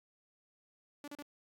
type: tone bursts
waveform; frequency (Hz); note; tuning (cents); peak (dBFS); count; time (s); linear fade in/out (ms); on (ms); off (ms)
sawtooth; 290; D4; -22; -40; 3; 1.04-1.224; 2; 38; 35
effects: AAC 48 kbps